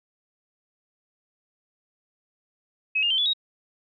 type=tone with pitch steps; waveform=sine; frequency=2558 / 2822 / 3113 / 3434 / 3789 Hz; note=D#7 / F7 / G7 / A7 / A#7; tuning=+47 / +17 / -13 / -43 / +27 cents; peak=-20 dBFS; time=2.95-3.335 s; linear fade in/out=10 ms; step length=77 ms; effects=none